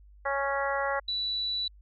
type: harmonic tone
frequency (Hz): 277.2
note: C#4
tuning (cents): 0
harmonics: 2 / 3 / 4 / 5 / 6 / 7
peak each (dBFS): -31 / -33 / -34 / -35 / -36 / -36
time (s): 0.25-1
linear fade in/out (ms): 10
type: tone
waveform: sine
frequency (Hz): 3951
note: B7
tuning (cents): 0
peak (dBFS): -28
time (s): 1.08-1.68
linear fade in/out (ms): 5
effects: added 50 Hz sine -51 dBFS peak until 1.81 s